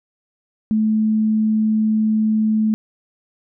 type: tone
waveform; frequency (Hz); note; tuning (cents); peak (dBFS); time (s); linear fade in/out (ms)
sine; 217.1; A3; -23; -14; 0.71-2.74; 0
effects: none